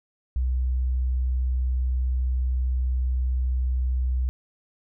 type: tone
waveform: sine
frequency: 63.2 Hz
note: B1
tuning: 41 cents sharp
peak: -21 dBFS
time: 0.36-4.29 s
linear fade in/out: 0 ms
effects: none